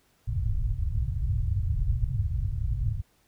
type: low-pass noise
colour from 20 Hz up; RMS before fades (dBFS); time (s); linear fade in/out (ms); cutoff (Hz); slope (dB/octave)
white; -27; 0.27-3.02; 20; 120; 48
effects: pink hiss -66 dBFS RMS until 3.27 s